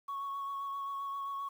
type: tone with vibrato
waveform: sine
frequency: 1108.7 Hz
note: C#6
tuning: in tune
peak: -34 dBFS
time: 0.08-1.49 s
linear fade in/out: 10 ms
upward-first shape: triangle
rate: 7.6 Hz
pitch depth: 18 cents each way
effects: tanh soft clip ceiling -33 dBFS + 10-bit